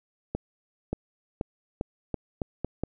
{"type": "accelerating click train", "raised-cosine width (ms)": 2, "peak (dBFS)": -15, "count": 8, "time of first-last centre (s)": [0.35, 2.836], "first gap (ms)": 580, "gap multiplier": 0.83, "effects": []}